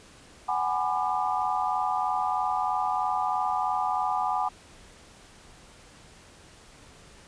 sine chord, G# half-diminished seventh, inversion third, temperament just, 747.5 / 830.6 / 996.7 / 1196.1 Hz, F#5 / G#5 / B5 / D6, +17 / 0 / +16 / +31 cents, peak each -29 / -29 / -31 / -31 dBFS, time 0.48-4.49 s, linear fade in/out 10 ms, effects pink hiss -52 dBFS RMS until 7.27 s + resampled to 22050 Hz

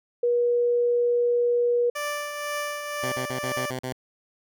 sine tone, 481.1 Hz, B4, 45 cents flat, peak -19 dBFS, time 0.23-1.9 s, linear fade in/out 5 ms
15% pulse tone with tremolo, 587.3 Hz, D5, in tune, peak -20 dBFS, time 1.95-3.71 s, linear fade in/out 10 ms, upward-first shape triangle, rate 2 Hz, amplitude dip 50%
10% pulse tone bursts, 128.3 Hz, C3, 34 cents flat, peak -21 dBFS, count 7, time 3.03-3.925 s, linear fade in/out 2 ms, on 91 ms, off 43 ms
effects none

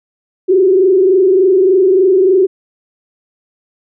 sine tone with frequency modulation, 377.5 Hz, F#4, 35 cents sharp, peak -6 dBFS, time 0.48-2.47 s, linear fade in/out 20 ms, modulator 23.4 Hz, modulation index 0.89, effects none

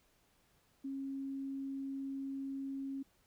sine tone, 272 Hz, C#4, 33 cents flat, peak -38 dBFS, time 0.84-3.03 s, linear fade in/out 10 ms, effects pink hiss -72 dBFS RMS until 3.26 s

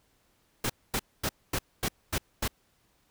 pink noise bursts, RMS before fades -29 dBFS, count 7, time 0.64-2.479 s, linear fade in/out 5 ms, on 57 ms, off 240 ms, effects pink hiss -69 dBFS RMS until 3.1 s

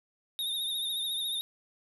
square tone with vibrato, 3683 Hz, A#7, 22 cents flat, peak -31 dBFS, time 0.39-1.41 s, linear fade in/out 0 ms, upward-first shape sine, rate 14 Hz, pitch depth 54 cents each way, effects none

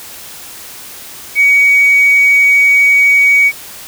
sine tone, 2254 Hz, C#7, 28 cents sharp, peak -4 dBFS, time 1.35-3.52 s, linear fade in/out 50 ms, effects tanh soft clip ceiling -1 dBFS + white hiss -31 dBFS RMS until 3.87 s

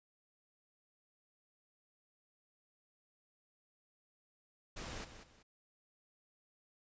pink noise with echo, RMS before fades -45 dBFS, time 4.76-5.05 s, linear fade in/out 10 ms, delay 190 ms, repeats 2, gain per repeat -10 dB, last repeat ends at 5.43 s, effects resampled to 16000 Hz

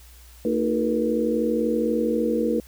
sine tone cluster, 227.7 / 311.5 / 364 / 439.2 / 479.5 Hz, A#3 / D#4 / F#4 / A4 / A#4, -40 / +2 / -28 / -3 / +49 cents, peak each -25 / -26 / -31 / -31 / -24 dBFS, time 0.45-2.6 s, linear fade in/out 2 ms, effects added 60 Hz sine -46 dBFS peak until 2.67 s + white hiss -52 dBFS RMS until 2.67 s

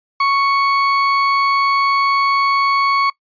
35% pulse tone, 1109 Hz, C#6, in tune, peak -11 dBFS, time 0.2-3.1 s, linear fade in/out 5 ms, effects noise-tail reverb RT60 0.1 s tail -22 dB re dry + resampled to 11025 Hz

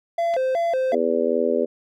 triangle tone with vibrato, 594 Hz, D5, 20 cents sharp, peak -17 dBFS, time 0.18-0.95 s, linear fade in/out 5 ms, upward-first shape square, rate 2.7 Hz, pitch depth 230 cents each way
clicks, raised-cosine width 0.2 ms, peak -22 dBFS, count 2, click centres 0.338 / 0.342 s
harmonic tone, 82.7 Hz, E2, 6 cents sharp, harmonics 3 / 4 / 5 / 6 / 7, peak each -26 / -28 / -23 / -23 / -25 dBFS, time 0.92-1.66 s, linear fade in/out 20 ms
effects none

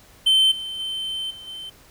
triangle tone with level steps, 3090 Hz, G7, 26 cents flat, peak -12 / -27 / -24 / -36 / -31 dBFS, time 0.26-1.7 s, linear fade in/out 10 ms, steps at 0.51 / 0.79 / 1.3 / 1.47 s, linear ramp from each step 10 ms, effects pink hiss -51 dBFS RMS until 1.9 s

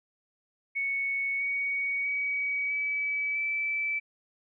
sine tone with pitch steps, 2217 / 2241 / 2266 / 2291 / 2316 Hz, C#7 / C#7 / C#7 / D7 / D7, 0 / +18 / +37 / -44 / -25 cents, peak -27 dBFS, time 0.75-4 s, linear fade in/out 20 ms, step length 650 ms, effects none

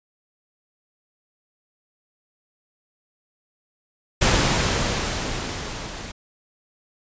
pink noise with level ramp, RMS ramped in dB -17 to -35 dBFS, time 4.21-6.12 s, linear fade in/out 10 ms, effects resampled to 16000 Hz

